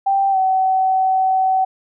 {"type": "tone with pitch glide", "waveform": "sine", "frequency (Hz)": [784, 757.7], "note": ["G5", "F#5"], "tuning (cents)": [0, 41], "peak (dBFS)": -13, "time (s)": [0.06, 1.65], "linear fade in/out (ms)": 10, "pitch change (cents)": -59, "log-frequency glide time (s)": [0.31, 0.37], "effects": []}